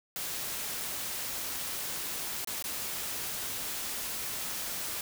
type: noise with dropouts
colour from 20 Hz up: white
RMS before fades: -36 dBFS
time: 0.16-5.01 s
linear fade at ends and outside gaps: 1 ms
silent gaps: 2.447-2.473 / 2.625-2.641 s
effects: none